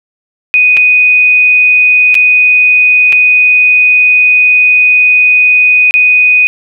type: tone with dropouts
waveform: sine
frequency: 2489 Hz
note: D#7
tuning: in tune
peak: -3 dBFS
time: 0.54-6.47 s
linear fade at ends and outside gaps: 0 ms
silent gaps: 0.768-0.772 / 2.144-2.152 / 3.124-3.128 / 5.909-5.94 s
effects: none